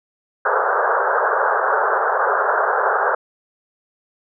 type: band-pass noise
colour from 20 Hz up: white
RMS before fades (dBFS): -18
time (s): 0.45-3.15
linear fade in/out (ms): 5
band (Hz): 400 to 1600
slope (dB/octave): 96
effects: none